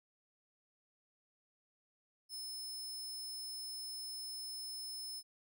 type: tone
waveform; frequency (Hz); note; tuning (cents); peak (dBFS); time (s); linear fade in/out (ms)
sawtooth; 5230; E8; -15; -40; 2.29-5.23; 50
effects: none